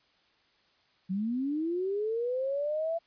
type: linear sweep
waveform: sine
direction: up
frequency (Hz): 180 to 675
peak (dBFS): -28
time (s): 1.09-2.99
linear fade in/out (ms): 20
effects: white hiss -67 dBFS RMS until 3.06 s + resampled to 11025 Hz